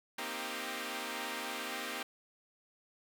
5% pulse chord, C minor seventh, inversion third, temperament equal with one note detuned, 233.1 / 261.6 / 311.1 / 394.3 Hz, Bb3 / C4 / Eb4 / G4, 0 / 0 / 0 / +10 cents, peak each -32 dBFS, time 0.18-2.03 s, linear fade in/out 5 ms, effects none

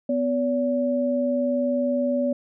sine tone pair together, 250 / 570.9 Hz, B3 / D5, +21 / -49 cents, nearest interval octave + major second, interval 1430 cents, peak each -23 dBFS, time 0.09-2.33 s, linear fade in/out 5 ms, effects none

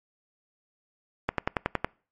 click train, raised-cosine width 0.5 ms, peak -9 dBFS, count 7, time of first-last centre 1.29-1.846 s, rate 10.8 Hz, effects noise-tail reverb RT60 0.4 s tail -25 dB re dry + MP3 48 kbps

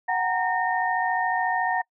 sine tone cluster, 738 / 792 / 929 / 1832 Hz, F#5 / G5 / A#5 / A#6, -5 / +18 / -6 / -31 cents, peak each -25 / -34 / -27 / -27 dBFS, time 0.08-1.82 s, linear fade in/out 10 ms, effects noise-tail reverb RT60 0.1 s tail -26 dB re dry

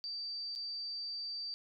sine tone with dropouts, 4647 Hz, D8, 19 cents flat, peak -38 dBFS, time 0.04-1.54 s, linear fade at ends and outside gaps 0 ms, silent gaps 0.552-0.559 s, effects none

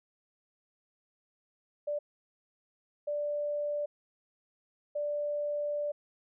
sine tone bursts at uneven times, 587.3 Hz, D5, in tune, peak -30 dBFS, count 3, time 1.87-1.99 / 3.07-3.86 / 4.95-5.92 s, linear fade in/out 10 ms, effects none

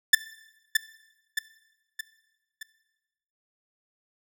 sawtooth tone with echo, 1760 Hz, A6, in tune, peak -8 dBFS, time 0.13-0.15 s, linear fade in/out 5 ms, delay 620 ms, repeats 4, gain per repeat -6 dB, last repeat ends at 2.63 s, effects noise-tail reverb RT60 1.0 s tail -17 dB re dry

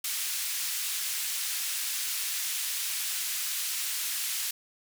white band-pass noise, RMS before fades -32 dBFS, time 0.04-4.51 s, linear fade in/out 5 ms, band 2000 to 15000 Hz, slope 12 dB/octave, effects none

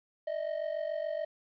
triangle ring-modulated tone, 622.3 Hz, D#5, in tune, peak -27 dBFS, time 0.27-1.25 s, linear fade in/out 2 ms, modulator 23.5 Hz, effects resampled to 11025 Hz + 11-bit

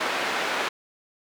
white band-pass noise, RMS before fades -27 dBFS, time 0-0.69 s, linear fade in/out 10 ms, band 340 to 2100 Hz, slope 12 dB/octave, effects none

